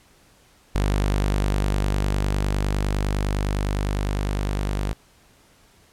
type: tone with level ramp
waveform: sawtooth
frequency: 49.85 Hz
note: G1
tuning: 30 cents sharp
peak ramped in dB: -15 to -19 dBFS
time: 0.75-4.93 s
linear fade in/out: 0 ms
effects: pink hiss -56 dBFS RMS until 5.92 s + low-pass 12000 Hz 12 dB/octave